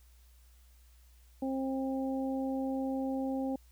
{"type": "harmonic tone", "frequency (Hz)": 266, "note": "C4", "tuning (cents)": 29, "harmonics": [1, 2, 3], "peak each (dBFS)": [-32, -38, -42], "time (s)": [1.42, 3.56], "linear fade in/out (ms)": 5, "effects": ["added 60 Hz sine -57 dBFS peak until 3.71 s", "white hiss -68 dBFS RMS until 3.71 s"]}